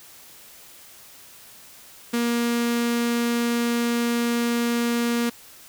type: tone with notch filter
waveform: sawtooth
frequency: 236.4 Hz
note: A#3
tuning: 24 cents sharp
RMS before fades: -23 dBFS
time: 2.13-5.3 s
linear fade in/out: 10 ms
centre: 780 Hz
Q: 1.9
effects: white hiss -47 dBFS RMS until 5.68 s